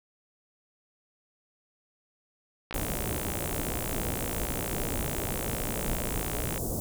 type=click train; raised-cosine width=0.3 ms; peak=-19 dBFS; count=223; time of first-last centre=2.71-6.578 s; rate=57.4 Hz
type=band-stop noise; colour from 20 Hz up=pink; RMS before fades=-32 dBFS; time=2.74-6.8 s; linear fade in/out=0 ms; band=730 to 7200 Hz; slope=24 dB/octave
effects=none